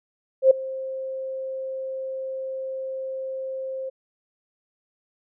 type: tone with ADSR envelope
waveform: sine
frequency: 528 Hz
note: C5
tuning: 16 cents sharp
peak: -8 dBFS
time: 0.42-3.9 s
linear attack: 87 ms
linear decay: 7 ms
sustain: -20 dB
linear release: 15 ms
effects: none